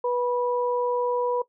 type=tone pair together; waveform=sine; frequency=490 / 978.1 Hz; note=B4 / B5; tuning=-14 / -17 cents; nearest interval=octave; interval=1197 cents; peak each=-23 / -28 dBFS; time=0.04-1.42 s; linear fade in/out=5 ms; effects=noise-tail reverb RT60 0.1 s tail -18 dB re dry